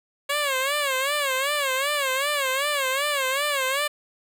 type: tone with vibrato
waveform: 10% pulse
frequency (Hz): 554.4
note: C#5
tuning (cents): 0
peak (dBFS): -14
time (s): 0.29-3.88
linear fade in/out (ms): 10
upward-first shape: sine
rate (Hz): 2.6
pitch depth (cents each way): 120
effects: none